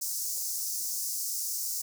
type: high-pass noise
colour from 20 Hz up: pink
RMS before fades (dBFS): -33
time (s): 0.01-1.82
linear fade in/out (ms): 10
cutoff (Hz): 5200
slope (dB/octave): 48
effects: none